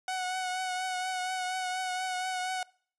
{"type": "tone with vibrato", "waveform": "sawtooth", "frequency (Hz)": 740, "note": "F#5", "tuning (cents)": 0, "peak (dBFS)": -27, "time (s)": [0.08, 2.63], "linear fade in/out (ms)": 2, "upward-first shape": "triangle", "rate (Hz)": 4.2, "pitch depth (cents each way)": 28, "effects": ["noise-tail reverb RT60 0.5 s tail -24 dB re dry", "resampled to 24000 Hz"]}